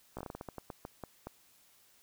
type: slowing click train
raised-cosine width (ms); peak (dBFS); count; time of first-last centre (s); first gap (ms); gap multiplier
1; -27; 14; 0.17-1.27; 16; 1.25
effects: white hiss -65 dBFS RMS until 2.02 s